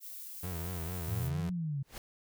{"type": "noise", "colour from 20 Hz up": "violet", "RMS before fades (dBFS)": -45, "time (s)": [0, 1.31], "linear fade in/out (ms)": 50}
{"type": "tone with vibrato", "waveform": "30% pulse", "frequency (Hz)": 85.7, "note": "F2", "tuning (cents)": -32, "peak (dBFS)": -34, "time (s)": [0.43, 1.5], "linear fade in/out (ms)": 5, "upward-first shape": "triangle", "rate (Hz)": 4.4, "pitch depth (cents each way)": 140}
{"type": "exponential two-way sweep", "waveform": "sine", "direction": "up then down", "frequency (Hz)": [99.9, 183.9, 133.4], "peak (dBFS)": -32, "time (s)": [1.08, 1.83], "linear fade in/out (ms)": 10, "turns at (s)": 1.5}
{"type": "noise with exponential growth", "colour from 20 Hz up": "pink", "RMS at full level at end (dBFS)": -40, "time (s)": [1.82, 1.98], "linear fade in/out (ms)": 1, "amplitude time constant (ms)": 33}
{"effects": []}